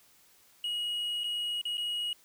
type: tone with dropouts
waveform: triangle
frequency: 2897 Hz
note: F#7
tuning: 37 cents flat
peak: -29 dBFS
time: 0.64-2.13 s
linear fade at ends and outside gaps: 2 ms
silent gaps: 1.236-1.241 / 1.614-1.653 / 1.772-1.779 s
effects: white hiss -62 dBFS RMS until 2.24 s